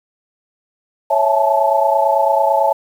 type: chord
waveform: sine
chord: A major seventh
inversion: first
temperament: equal with one note detuned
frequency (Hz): 554.4 / 659.3 / 851 / 880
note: C#5 / E5 / G#5 / A5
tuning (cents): 0 / 0 / +42 / 0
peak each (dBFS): -17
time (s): 1.1-2.73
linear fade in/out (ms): 10
effects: 7-bit